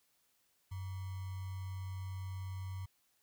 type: tone with sample-and-hold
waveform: sine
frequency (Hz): 94.2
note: F#2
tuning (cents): +32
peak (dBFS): -39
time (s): 0.71-2.86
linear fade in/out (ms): 10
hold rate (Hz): 1050
effects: white hiss -75 dBFS RMS until 3.22 s

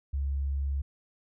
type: tone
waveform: sine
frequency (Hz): 69.3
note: C#2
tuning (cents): 0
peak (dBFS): -27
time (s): 0.13-0.82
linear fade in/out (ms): 10
effects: none

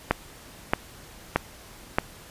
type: click train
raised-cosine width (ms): 0.5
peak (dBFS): -4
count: 4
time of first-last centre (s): 0.11-1.985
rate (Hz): 1.6
effects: pink hiss -47 dBFS RMS until 2.3 s + resampled to 32000 Hz

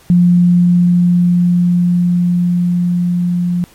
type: tone with level ramp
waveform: sine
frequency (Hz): 176.1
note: F3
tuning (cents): +15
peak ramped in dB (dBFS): -5 to -12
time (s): 0.1-3.64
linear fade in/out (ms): 0
effects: pink hiss -45 dBFS RMS until 3.74 s + MP3 64 kbps

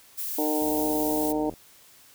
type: noise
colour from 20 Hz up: violet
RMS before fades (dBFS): -32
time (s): 0.17-1.33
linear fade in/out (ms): 20
type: harmonic tone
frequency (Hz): 152.5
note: D#3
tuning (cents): -34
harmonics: 2 / 3 / 4 / 5 / 6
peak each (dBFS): -26 / -30 / -32 / -34 / -36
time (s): 0.38-1.5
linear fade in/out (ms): 5
type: click train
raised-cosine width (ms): 2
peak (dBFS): -31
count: 75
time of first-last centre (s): 0.62-1.538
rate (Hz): 80.6
effects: white hiss -54 dBFS RMS until 2.14 s

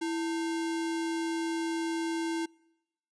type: tone with sample-and-hold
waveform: sine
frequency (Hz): 329.6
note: E4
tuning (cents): 0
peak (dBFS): -29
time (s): 0.01-2.46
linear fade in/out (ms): 10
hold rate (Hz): 1225
effects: noise-tail reverb RT60 0.9 s tail -26 dB re dry + resampled to 22050 Hz

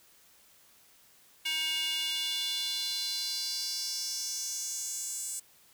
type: tone with high-pass filter sweep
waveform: square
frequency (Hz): 315.6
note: D#4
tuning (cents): +25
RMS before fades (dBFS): -34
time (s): 1.45-5.4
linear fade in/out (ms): 10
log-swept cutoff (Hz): 2600 to 7900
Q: 4
effects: white hiss -61 dBFS RMS until 5.73 s

